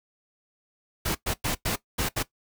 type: noise bursts at uneven times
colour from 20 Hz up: pink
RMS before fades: -27 dBFS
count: 6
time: 1.05-1.15 / 1.26-1.34 / 1.44-1.55 / 1.65-1.76 / 1.98-2.09 / 2.16-2.23 s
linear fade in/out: 10 ms
effects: noise-tail reverb RT60 0.1 s tail -17 dB re dry